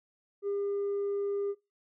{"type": "tone with tanh clipping", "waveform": "triangle", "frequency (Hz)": 402.3, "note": "G4", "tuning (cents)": 45, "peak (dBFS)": -30, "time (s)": [0.42, 1.55], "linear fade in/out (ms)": 50, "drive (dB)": 6, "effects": ["noise-tail reverb RT60 0.2 s tail -18 dB re dry"]}